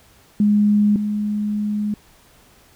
sine tone pair in turn, 207.7 / 209 Hz, G#3 / G#3, 0 / +11 cents, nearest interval unison, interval 11 cents, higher second, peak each -12 / -19 dBFS, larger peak first, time 0.4-0.96 / 0.96-1.94 s, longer second, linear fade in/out 2 ms, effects pink hiss -52 dBFS RMS until 2.75 s

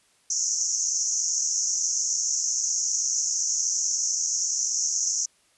pink band-pass noise, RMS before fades -26 dBFS, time 0.3-5.26 s, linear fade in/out 5 ms, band 5700 to 6900 Hz, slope 96 dB/octave, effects white hiss -63 dBFS RMS until 5.57 s + resampled to 24000 Hz

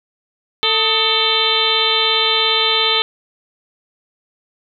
harmonic tone with a mistuned harmonic, 445.7 Hz, A4, 22 cents sharp, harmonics 1 / 2 / 3 / 4 / 5 / 6 / 7 / 8 / 9, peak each -23 / -25 / -23 / -29 / -23 / -27 / -19 / -18 / -21 dBFS, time 0.63-3.02 s, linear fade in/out 0 ms, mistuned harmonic 3, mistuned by -96 cents, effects none

